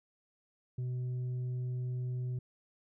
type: tone with tanh clipping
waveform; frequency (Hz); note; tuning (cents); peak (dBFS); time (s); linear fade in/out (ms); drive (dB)
triangle; 125.3; B2; +25; -34; 0.78-2.39; 5; 8
effects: none